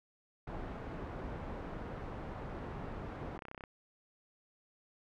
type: low-pass noise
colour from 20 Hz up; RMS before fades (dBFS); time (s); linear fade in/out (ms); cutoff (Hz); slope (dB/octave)
pink; -43; 0.47-3.38; 5; 1200; 12
type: clicks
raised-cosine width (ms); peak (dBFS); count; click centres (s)
0.5; -30; 9; 3.391 / 3.422 / 3.453 / 3.484 / 3.514 / 3.547 / 3.578 / 3.608 / 3.638
effects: none